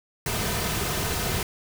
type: noise with comb filter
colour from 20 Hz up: pink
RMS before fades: -27 dBFS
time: 0.26-1.43 s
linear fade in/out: 2 ms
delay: 3.6 ms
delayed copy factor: -0.5
effects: none